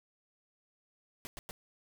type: noise bursts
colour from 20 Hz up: pink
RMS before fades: -44 dBFS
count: 3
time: 1.25-1.51 s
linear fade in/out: 0 ms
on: 20 ms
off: 100 ms
effects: none

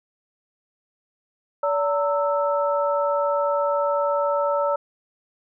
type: tone cluster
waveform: sine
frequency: 574 / 914 / 1315 Hz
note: D5 / A#5 / E6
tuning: -40 / -34 / -5 cents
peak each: -21 / -26 / -26 dBFS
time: 1.63-4.76 s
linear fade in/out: 5 ms
effects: none

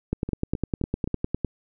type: two click trains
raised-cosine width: 3 ms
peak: -11 / -17 dBFS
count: 14 / 4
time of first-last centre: 0.13-1.447 / 0.29-1.075 s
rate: 9.87 / 3.82 Hz
effects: none

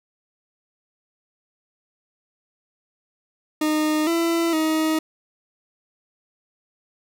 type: tone with pitch steps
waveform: 40% pulse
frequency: 307.2 / 334.6 / 315.2 Hz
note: D#4 / E4 / D#4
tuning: -22 / +26 / +23 cents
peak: -18 dBFS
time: 3.61-4.99 s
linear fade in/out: 5 ms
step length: 460 ms
effects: none

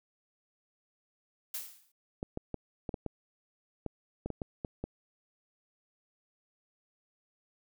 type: noise with exponential decay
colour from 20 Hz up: blue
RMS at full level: -35 dBFS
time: 1.54-1.92 s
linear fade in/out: 5 ms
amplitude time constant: 82 ms
type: clicks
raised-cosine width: 2 ms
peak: -22 dBFS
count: 12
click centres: 2.229 / 2.374 / 2.543 / 2.892 / 2.942 / 3.063 / 3.863 / 4.26 / 4.303 / 4.418 / 4.648 / 4.84 s
effects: none

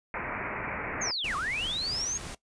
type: low-pass noise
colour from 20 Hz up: white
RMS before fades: -35 dBFS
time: 0.14-1.11 s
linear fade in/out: 2 ms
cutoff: 2400 Hz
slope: 96 dB/octave
type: linear two-way sweep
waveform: sine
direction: down then up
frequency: 6645 to 1055 to 6645 Hz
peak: -29 dBFS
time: 1.01-2.18 s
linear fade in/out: 10 ms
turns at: 1.36 s
type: noise with tremolo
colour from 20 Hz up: pink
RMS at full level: -39 dBFS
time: 1.24-2.35 s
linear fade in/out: 5 ms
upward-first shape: triangle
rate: 3.1 Hz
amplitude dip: 35%
effects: noise-tail reverb RT60 0.1 s tail -18 dB re dry + resampled to 22050 Hz

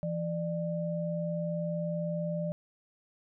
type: tone pair together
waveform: sine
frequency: 167.7 / 596.6 Hz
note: E3 / D5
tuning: +30 / +27 cents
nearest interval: octave + minor seventh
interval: 2197 cents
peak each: -32 / -34 dBFS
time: 0.03-2.52 s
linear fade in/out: 0 ms
effects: none

